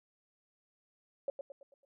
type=tone with echo; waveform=sine; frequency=554.4 Hz; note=C#5; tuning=in tune; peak=-31 dBFS; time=1.28-1.3 s; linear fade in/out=2 ms; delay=110 ms; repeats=5; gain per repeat=-7 dB; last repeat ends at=1.85 s; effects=none